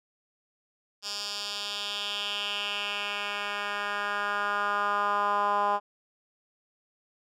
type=tone with band-pass filter sweep; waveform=10% pulse; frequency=204.3 Hz; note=G#3; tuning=28 cents flat; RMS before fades=-30 dBFS; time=1.02-5.8 s; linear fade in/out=50 ms; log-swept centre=5000 to 930 Hz; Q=2.8; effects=none